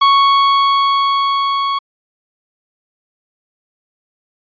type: tone with level ramp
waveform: 45% pulse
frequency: 1108.7 Hz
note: C#6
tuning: in tune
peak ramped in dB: -7 to -15 dBFS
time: 0.01-1.79 s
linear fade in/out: 10 ms
effects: resampled to 11025 Hz